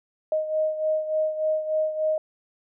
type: beating tone pair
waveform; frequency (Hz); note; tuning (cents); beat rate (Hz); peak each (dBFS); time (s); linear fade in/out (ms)
sine; 622.3 / 625.7; D#5 / D#5; 0 / +10; 3.4; -23 / -29; 0.32-2.18; 2
effects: none